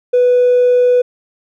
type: tone with hard clipping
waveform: sine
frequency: 494.2 Hz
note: B4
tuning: 1 cent sharp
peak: -8 dBFS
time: 0.13-1.02 s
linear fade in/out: 10 ms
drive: 1 dB
effects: none